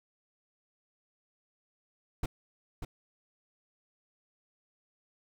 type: noise with echo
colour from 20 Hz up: brown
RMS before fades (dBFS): -29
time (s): 2.23-2.26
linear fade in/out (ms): 5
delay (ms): 590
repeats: 1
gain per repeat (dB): -7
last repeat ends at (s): 2.85
effects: none

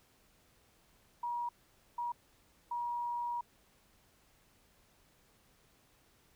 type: tone bursts at uneven times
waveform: sine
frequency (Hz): 956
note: A#5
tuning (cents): +43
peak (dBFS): -34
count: 3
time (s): 1.23-1.49 / 1.98-2.12 / 2.71-3.41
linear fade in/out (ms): 5
effects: pink hiss -68 dBFS RMS until 6.35 s

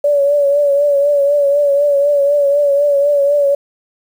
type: tone with vibrato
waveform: sine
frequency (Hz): 571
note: D5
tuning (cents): -49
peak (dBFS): -9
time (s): 0.04-3.55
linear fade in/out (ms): 5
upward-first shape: triangle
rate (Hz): 4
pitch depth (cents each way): 50
effects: 7-bit

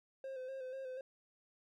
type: tone with vibrato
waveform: triangle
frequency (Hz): 523.3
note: C5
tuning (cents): 0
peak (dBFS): -40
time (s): 0.24-1.01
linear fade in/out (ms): 2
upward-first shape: square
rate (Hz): 4.1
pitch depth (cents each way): 35
effects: none

